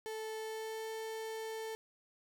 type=tone with pitch glide; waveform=35% pulse; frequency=438.6 to 443.2 Hz; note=A4 to A4; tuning=-6 to +13 cents; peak=-38 dBFS; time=0.06-1.75 s; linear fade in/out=0 ms; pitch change=+19 cents; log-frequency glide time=0.36-0.91 s; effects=none